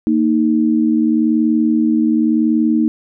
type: tone pair together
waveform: sine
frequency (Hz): 230.2 / 311.1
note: A#3 / D#4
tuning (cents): -22 / 0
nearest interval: perfect fourth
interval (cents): 522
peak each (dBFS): -14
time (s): 0.07-2.88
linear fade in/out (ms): 0
effects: none